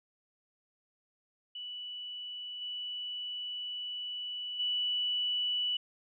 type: tone with level steps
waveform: sine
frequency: 2960 Hz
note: F#7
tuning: in tune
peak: -39 / -36 / -29 dBFS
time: 1.55-5.77 s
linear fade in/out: 5 ms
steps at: 2.61 / 4.59 s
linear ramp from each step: 10 ms
effects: none